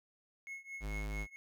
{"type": "tone with tremolo", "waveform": "triangle", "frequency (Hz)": 2178, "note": "C#7", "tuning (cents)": -31, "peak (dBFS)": -39, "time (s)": [0.47, 1.36], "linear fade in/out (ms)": 0, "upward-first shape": "triangle", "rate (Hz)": 4.5, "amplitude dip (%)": 95}
{"type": "tone", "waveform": "square", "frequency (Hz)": 51.7, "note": "G#1", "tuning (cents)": -7, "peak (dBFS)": -38, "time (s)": [0.8, 1.27], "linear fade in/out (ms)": 50}
{"effects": []}